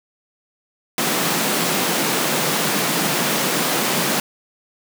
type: high-pass noise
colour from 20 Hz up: pink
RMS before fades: -20 dBFS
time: 0.98-4.2 s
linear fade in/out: 2 ms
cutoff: 150 Hz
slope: 48 dB/octave
effects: none